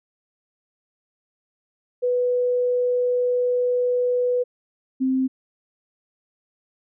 sine tone pair in turn, 493.9 / 261.6 Hz, B4 / C4, 0 / 0 cents, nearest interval major seventh, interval 1100 cents, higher first, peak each -18 dBFS, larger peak neither, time 2.02-4.44 / 5-5.28 s, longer first, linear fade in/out 20 ms, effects none

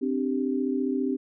sine chord, C suspended second, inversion none, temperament equal with one note detuned, 261.6 / 296.4 / 392 Hz, C4 / D4 / G4, 0 / +16 / 0 cents, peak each -26 / -30 / -30 dBFS, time 0.01-1.17 s, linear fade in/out 20 ms, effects none

